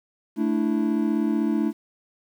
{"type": "chord", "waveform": "triangle", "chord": "A suspended fourth", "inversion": "none", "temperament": "equal", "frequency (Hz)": [220, 293.7, 329.6], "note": ["A3", "D4", "E4"], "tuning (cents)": [0, 0, 0], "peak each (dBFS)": [-22, -23, -24], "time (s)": [0.36, 1.73], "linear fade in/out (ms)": 50, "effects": ["9-bit"]}